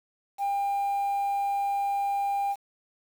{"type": "tone", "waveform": "sine", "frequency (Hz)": 800, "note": "G5", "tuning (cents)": 35, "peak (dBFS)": -22, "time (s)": [0.38, 2.56], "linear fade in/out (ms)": 50, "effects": ["tanh soft clip ceiling -24 dBFS", "8-bit"]}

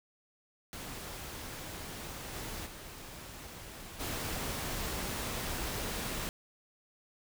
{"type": "noise with level steps", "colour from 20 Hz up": "pink", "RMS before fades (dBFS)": [-43, -41, -47, -37], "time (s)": [0.73, 6.29], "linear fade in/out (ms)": 0, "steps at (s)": [2.33, 2.65, 3.99], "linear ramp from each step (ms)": 20, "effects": []}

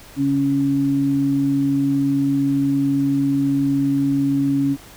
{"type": "tone pair together", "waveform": "sine", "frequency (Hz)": [140, 277.7], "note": ["C#3", "C#4"], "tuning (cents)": [18, 3], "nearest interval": "octave", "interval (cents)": 1185, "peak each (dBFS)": [-24, -16], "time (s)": [0.16, 4.77], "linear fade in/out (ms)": 50, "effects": ["pink hiss -43 dBFS RMS until 4.96 s"]}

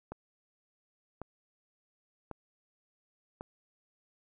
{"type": "click train", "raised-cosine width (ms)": 1, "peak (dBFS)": -26, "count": 4, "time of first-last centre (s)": [0.12, 3.409], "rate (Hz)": 0.912, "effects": []}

